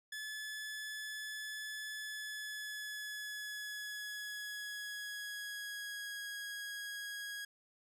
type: tone with pitch glide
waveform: sawtooth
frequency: 1723 to 1651.9 Hz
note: A6 to G#6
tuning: -37 to -10 cents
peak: -38 dBFS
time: 0.12-7.45 s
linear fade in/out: 5 ms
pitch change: -73 cents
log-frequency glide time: 1.95-6.21 s
effects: resampled to 32000 Hz